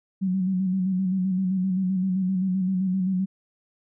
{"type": "tone with vibrato", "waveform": "sine", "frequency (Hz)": 187.2, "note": "F#3", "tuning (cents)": 20, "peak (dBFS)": -21, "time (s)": [0.21, 3.26], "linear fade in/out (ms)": 20, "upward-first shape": "square", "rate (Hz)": 7.7, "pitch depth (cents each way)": 41, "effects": []}